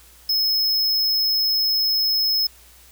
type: tone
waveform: square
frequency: 5180 Hz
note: E8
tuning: 31 cents flat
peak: -18 dBFS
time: 0.29-2.47 s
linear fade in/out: 5 ms
effects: added 60 Hz sine -52 dBFS peak until 2.91 s + white hiss -50 dBFS RMS until 2.91 s